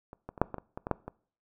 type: clicks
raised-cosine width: 1 ms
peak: -30 / -25 / -29 / -8 / -21 / -25 / -23 / -20 / -12 / -24 dBFS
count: 10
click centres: 0.131 / 0.29 / 0.378 / 0.416 / 0.543 / 0.583 / 0.775 / 0.869 / 0.913 / 1.08 s
effects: noise-tail reverb RT60 0.5 s tail -22 dB re dry